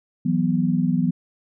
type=chord; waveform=sine; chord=E suspended second; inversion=none; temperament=equal; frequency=164.81 / 185 / 246.9 Hz; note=E3 / F#3 / B3; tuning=0 / 0 / 0 cents; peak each=-22 dBFS; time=0.25-1.11 s; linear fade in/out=10 ms; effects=none